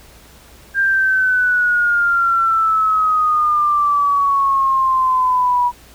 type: exponential sweep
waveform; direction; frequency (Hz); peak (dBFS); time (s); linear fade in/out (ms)
sine; down; 1600 to 968; -12; 0.74-5.72; 50
effects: added 60 Hz sine -47 dBFS peak until 5.94 s + pink hiss -45 dBFS RMS until 5.94 s